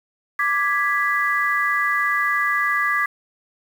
sine chord, G# diminished, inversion second, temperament equal, 1174.7 / 1661.2 / 1975.5 Hz, D6 / G#6 / B6, 0 / 0 / 0 cents, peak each -22 dBFS, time 0.39-3.06 s, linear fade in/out 5 ms, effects 7-bit

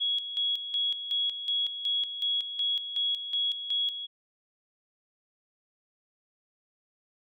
sine tone with tremolo, 3336 Hz, G#7, 7 cents sharp, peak -25 dBFS, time 0-4.07 s, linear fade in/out 20 ms, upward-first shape square, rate 2.7 Hz, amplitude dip 65%, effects none

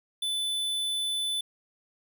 square tone, 3500 Hz, A7, 10 cents flat, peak -28 dBFS, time 0.22-1.41 s, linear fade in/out 5 ms, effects none

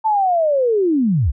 sine linear sweep, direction down, 895 to 52.7 Hz, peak -13 dBFS, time 0.04-1.32 s, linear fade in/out 20 ms, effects none

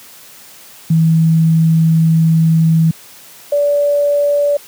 sine tone pair in turn, 162.1 / 577.7 Hz, E3 / D5, -29 / -29 cents, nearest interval octave + minor seventh, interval 2200 cents, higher second, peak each -7 / -10 dBFS, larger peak first, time 0.9-2.91 / 3.52-4.57 s, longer first, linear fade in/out 5 ms, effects white hiss -39 dBFS RMS until 4.67 s + high-pass 100 Hz 12 dB/octave

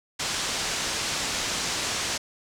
white low-pass noise, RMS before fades -29 dBFS, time 0.19-2.18 s, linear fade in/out 10 ms, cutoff 7300 Hz, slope 24 dB/octave, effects none

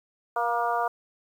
harmonic tone with a mistuned harmonic, 237.3 Hz, A#3, 31 cents sharp, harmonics 2 / 3 / 4 / 5 / 6, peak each -33 / -27 / -29 / -30 / -34 dBFS, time 0.36-0.88 s, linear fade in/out 5 ms, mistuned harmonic 3, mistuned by -21 cents, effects 9-bit

